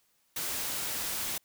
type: noise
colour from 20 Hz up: white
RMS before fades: -34 dBFS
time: 0.36-1.38 s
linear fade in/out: 5 ms
effects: white hiss -71 dBFS RMS until 1.44 s